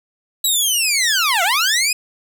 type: linear two-way sweep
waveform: 15% pulse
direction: down then up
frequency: 3951 to 660 to 2551 Hz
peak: -8 dBFS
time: 0.44-1.93 s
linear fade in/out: 5 ms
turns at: 1.43 s
effects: none